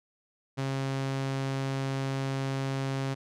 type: tone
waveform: sawtooth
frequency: 135.1 Hz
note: C#3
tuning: 44 cents flat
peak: -25 dBFS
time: 0.57-3.15 s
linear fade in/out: 20 ms
effects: low-pass 7000 Hz 12 dB/octave